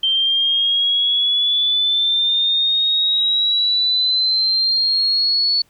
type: exponential sweep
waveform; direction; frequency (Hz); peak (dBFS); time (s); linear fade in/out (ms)
sine; up; 3136 to 4435; -14; 0.03-5.62; 5
effects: pink hiss -58 dBFS RMS until 5.69 s